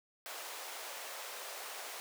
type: high-pass noise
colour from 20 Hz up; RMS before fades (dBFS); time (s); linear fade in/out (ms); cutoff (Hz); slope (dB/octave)
pink; -45; 0.26-2; 0; 510; 24
effects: none